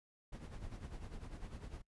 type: noise with tremolo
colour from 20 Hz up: brown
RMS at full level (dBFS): -45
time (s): 0.32-1.82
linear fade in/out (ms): 10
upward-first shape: sine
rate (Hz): 10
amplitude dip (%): 65
effects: noise-tail reverb RT60 0.1 s tail -22 dB re dry + resampled to 24000 Hz